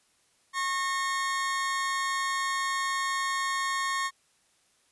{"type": "tone pair together", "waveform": "40% pulse", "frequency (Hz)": [1089, 1835], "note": ["C#6", "A#6"], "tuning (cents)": [-31, -28], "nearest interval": "major sixth", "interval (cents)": 903, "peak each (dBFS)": [-28, -31], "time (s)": [0.53, 4.11], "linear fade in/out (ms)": 50, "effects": ["white hiss -67 dBFS RMS until 4.91 s", "resampled to 24000 Hz"]}